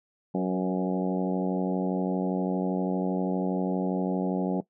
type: harmonic tone with a mistuned harmonic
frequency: 92.5 Hz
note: F#2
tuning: in tune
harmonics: 2 / 3 / 4 / 5 / 6 / 7 / 8 / 9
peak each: -27 / -31 / -33 / -35 / -37 / -38 / -39 / -40 dBFS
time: 0.34-4.61 s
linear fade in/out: 10 ms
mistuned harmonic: 5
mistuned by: +26 cents
effects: noise-tail reverb RT60 0.1 s tail -18 dB re dry